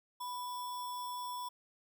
sine tone with sample-and-hold, 987.8 Hz, B5, in tune, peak -38 dBFS, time 0.2-1.49 s, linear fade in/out 10 ms, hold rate 4410 Hz, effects none

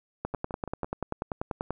two click trains, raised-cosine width 1 ms, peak -16 / -22 dBFS, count 16 / 4, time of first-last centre 0.25-1.706 / 0.34-0.845 s, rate 10.3 / 5.94 Hz, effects none

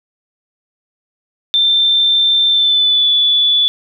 sine tone with pitch glide, 3567 to 3455 Hz, A7 to A7, +23 to -32 cents, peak -9 dBFS, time 1.54-3.68 s, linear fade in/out 0 ms, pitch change -55 cents, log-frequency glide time 2.47-3.09 s, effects none

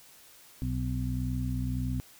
harmonic tone with a mistuned harmonic, 61.74 Hz, B1, in tune, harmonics 1 / 2 / 3 / 4, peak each -33 / -32 / -40 / -35 dBFS, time 0.62-2 s, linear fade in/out 0 ms, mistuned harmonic 4, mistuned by +48 cents, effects white hiss -55 dBFS RMS until 2.19 s

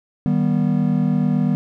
triangle chord, Eb augmented, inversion none, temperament just, 155.56 / 194.45 / 243.1 Hz, Eb3 / G3 / B3, 0 / -14 / -27 cents, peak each -18 dBFS, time 0.26-1.55 s, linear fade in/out 0 ms, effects none

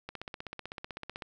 click train, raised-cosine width 0.3 ms, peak -23 dBFS, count 19, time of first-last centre 0.09-1.222 s, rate 15.9 Hz, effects none

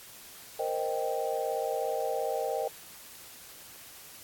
sine chord, C minor seventh, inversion third, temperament equal, 466.2 / 523.3 / 622.3 / 784 Hz, Bb4 / C5 / Eb5 / G5, 0 / 0 / 0 / 0 cents, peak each -34 dBFS, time 0.59-2.68 s, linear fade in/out 5 ms, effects white hiss -49 dBFS RMS until 4.23 s + AAC 64 kbps

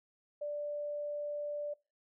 sine tone, 587.3 Hz, D5, in tune, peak -35 dBFS, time 0.41-1.74 s, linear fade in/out 10 ms, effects noise-tail reverb RT60 0.3 s tail -24 dB re dry

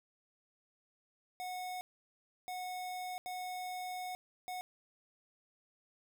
square tone bursts at uneven times, 732 Hz, F#5, 19 cents flat, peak -40 dBFS, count 4, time 1.4-1.81 / 2.48-3.18 / 3.26-4.15 / 4.48-4.61 s, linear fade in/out 0 ms, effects none

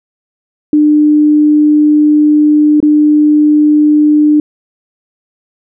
sine tone with dropouts, 300 Hz, D4, 37 cents sharp, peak -4 dBFS, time 0.73-4.4 s, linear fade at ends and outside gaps 2 ms, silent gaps 2.803-2.827 s, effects none

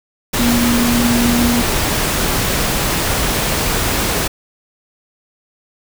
sine tone in noise, 238.7 Hz, A#3, 41 cents sharp, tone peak -13 dBFS, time 0.39-1.62 s, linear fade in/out 10 ms, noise pink, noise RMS -17 dBFS, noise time 0.33-4.28 s, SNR +1 dB, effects none

